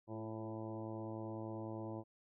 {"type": "harmonic tone with a mistuned harmonic", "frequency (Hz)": 110, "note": "A2", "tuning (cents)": 0, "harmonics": [1, 2, 3, 4, 5, 6, 7, 8, 9], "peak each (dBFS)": [-47, -50, -46, -55, -51, -54, -57, -56, -57], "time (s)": [0.07, 2.04], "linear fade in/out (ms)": 50, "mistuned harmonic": 3, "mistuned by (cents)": 19, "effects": []}